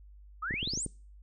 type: exponential sweep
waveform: sine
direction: up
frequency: 1197 to 9250 Hz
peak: -32 dBFS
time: 0.42-0.86 s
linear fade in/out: 10 ms
type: clicks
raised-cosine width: 3 ms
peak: -25 dBFS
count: 7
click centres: 0.509 / 0.54 / 0.629 / 0.675 / 0.736 / 0.775 / 0.863 s
effects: noise-tail reverb RT60 0.4 s tail -24 dB re dry + added 50 Hz sine -50 dBFS peak until 1.22 s